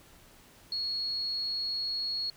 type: tone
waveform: sine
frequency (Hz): 4327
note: C#8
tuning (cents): -43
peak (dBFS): -30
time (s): 0.72-2.3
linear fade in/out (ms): 2
effects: pink hiss -57 dBFS RMS until 2.36 s